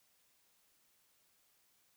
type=silence; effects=white hiss -73 dBFS RMS until 1.96 s